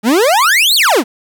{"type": "exponential two-way sweep", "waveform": "40% pulse", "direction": "up then down", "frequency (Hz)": [199.3, 4603, 199.3], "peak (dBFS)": -7, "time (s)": [0.03, 1.04], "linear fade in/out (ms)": 50, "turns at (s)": 0.75, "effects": ["8-bit"]}